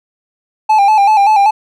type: tone with vibrato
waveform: triangle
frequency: 830.6 Hz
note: G#5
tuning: in tune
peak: -4 dBFS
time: 0.69-1.51 s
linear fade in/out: 10 ms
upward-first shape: square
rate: 5.2 Hz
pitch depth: 69 cents each way
effects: none